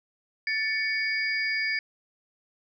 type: tone cluster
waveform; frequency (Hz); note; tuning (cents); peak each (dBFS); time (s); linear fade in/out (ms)
sine; 1761 / 2241 / 4841; A6 / C#7 / D#8; +1 / +18 / -48; -29 / -28 / -33; 0.47-1.79; 2
effects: none